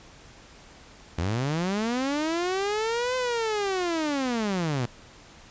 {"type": "linear two-way sweep", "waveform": "sawtooth", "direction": "up then down", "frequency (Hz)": [77.78, 514, 114.9], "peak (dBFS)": -21, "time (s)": [1.18, 4.86], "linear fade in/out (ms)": 5, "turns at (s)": 3.16, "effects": ["pink hiss -50 dBFS RMS until 5.5 s", "resampled to 16000 Hz"]}